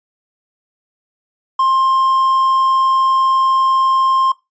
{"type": "tone", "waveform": "triangle", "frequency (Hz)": 1058, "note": "C6", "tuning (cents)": 19, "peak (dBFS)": -9, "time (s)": [1.59, 4.32], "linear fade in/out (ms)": 5, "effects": ["noise-tail reverb RT60 0.2 s tail -20 dB re dry", "resampled to 16000 Hz"]}